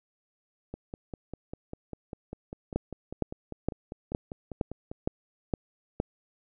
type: two click trains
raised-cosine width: 2 ms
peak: -24 / -13 dBFS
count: 22 / 8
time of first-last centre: 0.74-4.915 / 2.76-6.001 s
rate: 5.03 / 2.16 Hz
effects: none